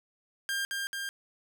sawtooth tone with echo, 1600 Hz, G6, 35 cents sharp, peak -26 dBFS, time 0.49-0.65 s, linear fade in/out 0 ms, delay 220 ms, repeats 2, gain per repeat -2 dB, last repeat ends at 1.09 s, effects none

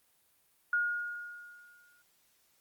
sine tone with exponential decay, 1432 Hz, F6, 43 cents sharp, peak -25 dBFS, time 0.73-2.02 s, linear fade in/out 2 ms, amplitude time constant 280 ms, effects white hiss -70 dBFS RMS until 2.6 s + Opus 32 kbps

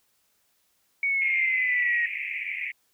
sine exponential sweep, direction down, 2243 to 1876 Hz, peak -22 dBFS, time 1.03-2.06 s, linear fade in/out 2 ms
white band-pass noise, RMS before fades -32 dBFS, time 1.21-2.72 s, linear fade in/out 10 ms, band 2000 to 2500 Hz, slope 96 dB/octave
effects white hiss -69 dBFS RMS until 2.93 s

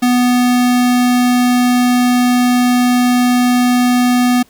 square tone, 246.9 Hz, B3, in tune, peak -10 dBFS, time 0.02-4.43 s, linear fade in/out 10 ms, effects pink hiss -50 dBFS RMS until 4.49 s

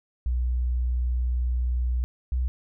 sine tone pair in turn, 61.4 / 62.87 Hz, B1 / B1, -9 / +32 cents, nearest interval unison, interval 41 cents, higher second, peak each -22 dBFS, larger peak neither, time 0.26-2.04 / 2.32-2.48 s, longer first, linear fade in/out 0 ms, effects none

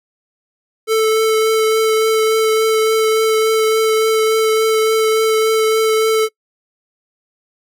square tone with vibrato, 440 Hz, A4, in tune, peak -12 dBFS, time 0.87-6.29 s, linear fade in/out 50 ms, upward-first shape triangle, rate 3.5 Hz, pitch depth 13 cents each way, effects noise-tail reverb RT60 0.1 s tail -24 dB re dry

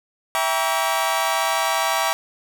sawtooth chord, E diminished seventh, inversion none, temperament just, 659.3 / 791.1 / 949.3 / 1139.2 Hz, E5 / G5 / Bb5 / Db6, 0 / +16 / +31 / +47 cents, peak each -21 dBFS, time 0.35-2.13 s, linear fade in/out 0 ms, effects none

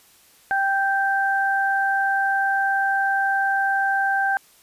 sine tone pair together, 784 / 1567 Hz, G5 / G6, 0 / -1 cents, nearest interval octave, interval 1199 cents, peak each -21 / -21 dBFS, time 0.51-4.37 s, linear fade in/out 0 ms, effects white hiss -54 dBFS RMS until 4.62 s + resampled to 32000 Hz

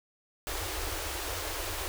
pink band-stop noise, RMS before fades -35 dBFS, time 0.47-1.88 s, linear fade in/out 0 ms, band 100 to 300 Hz, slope 96 dB/octave, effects none

